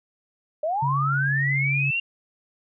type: linear sweep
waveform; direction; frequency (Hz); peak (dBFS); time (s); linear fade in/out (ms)
sine; up; 587.3 to 2800; -22; 0.63-2; 5
type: tone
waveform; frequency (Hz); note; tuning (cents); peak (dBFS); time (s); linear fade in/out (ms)
sine; 138.59; C#3; 0; -23; 0.82-1.91; 10
effects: none